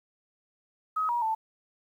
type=tone with pitch steps; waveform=sine; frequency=1269 / 954 / 884 Hz; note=D#6 / A#5 / A5; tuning=+34 / +40 / +8 cents; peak=-25 dBFS; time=0.96-1.35 s; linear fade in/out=10 ms; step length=130 ms; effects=10-bit